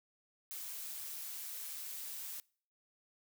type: noise with amplitude modulation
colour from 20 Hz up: blue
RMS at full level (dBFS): -43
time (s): 0.51-2.4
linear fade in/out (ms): 0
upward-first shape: sine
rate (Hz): 148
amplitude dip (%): 30
effects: noise-tail reverb RT60 0.5 s tail -25 dB re dry